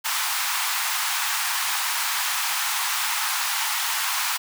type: high-pass noise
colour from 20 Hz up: pink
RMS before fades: -25 dBFS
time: 0.04-4.38 s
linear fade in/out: 20 ms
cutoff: 840 Hz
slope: 48 dB/octave
effects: none